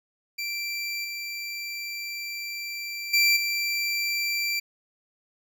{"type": "tone with level steps", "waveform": "25% pulse", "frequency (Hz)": 2349, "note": "D7", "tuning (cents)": 0, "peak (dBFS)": [-25, -28, -14, -21], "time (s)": [0.38, 4.6], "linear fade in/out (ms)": 10, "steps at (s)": [1.04, 3.13, 3.36], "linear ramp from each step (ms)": 10, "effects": []}